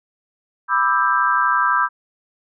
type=chord; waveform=sine; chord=E minor seventh; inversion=second; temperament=just; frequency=988.9 / 1186.7 / 1318.5 / 1582.2 Hz; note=B5 / D6 / E6 / G6; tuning=+2 / +18 / 0 / +16 cents; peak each=-20 dBFS; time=0.68-1.89 s; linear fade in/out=50 ms; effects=none